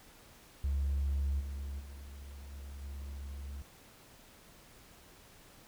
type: tone with level steps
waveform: triangle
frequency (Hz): 69.5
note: C#2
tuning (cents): +5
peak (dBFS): -26 / -35 / -43 / -41 / -38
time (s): 0.64-3.62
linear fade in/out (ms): 0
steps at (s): 1.39 / 1.79 / 2.51 / 2.81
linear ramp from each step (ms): 20
effects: tanh soft clip ceiling -26 dBFS + pink hiss -58 dBFS RMS until 5.67 s